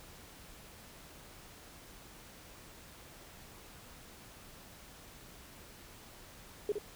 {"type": "tone with echo", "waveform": "sine", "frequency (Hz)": 415.3, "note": "G#4", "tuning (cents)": 0, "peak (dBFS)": -28, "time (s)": [6.69, 6.72], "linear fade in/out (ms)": 2, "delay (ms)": 64, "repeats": 1, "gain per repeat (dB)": -6, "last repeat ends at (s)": 6.784, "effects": ["pink hiss -54 dBFS RMS until 6.95 s"]}